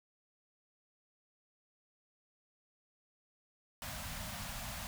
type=band-stop noise; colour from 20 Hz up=pink; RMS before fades=-43 dBFS; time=3.82-4.87 s; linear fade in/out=0 ms; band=240 to 590 Hz; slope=48 dB/octave; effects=none